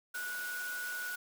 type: tone in noise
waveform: sine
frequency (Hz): 1467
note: F#6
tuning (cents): -15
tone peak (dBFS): -37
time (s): 0.14-1.16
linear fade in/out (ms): 10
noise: white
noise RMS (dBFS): -45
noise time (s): 0.14-1.16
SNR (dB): +5
effects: high-pass 300 Hz 12 dB/octave